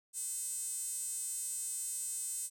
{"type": "tone with high-pass filter", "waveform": "sawtooth", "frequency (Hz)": 514, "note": "C5", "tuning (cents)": -31, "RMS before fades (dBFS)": -39, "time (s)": [0.13, 2.5], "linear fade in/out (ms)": 50, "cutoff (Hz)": 8200, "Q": 6.8, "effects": []}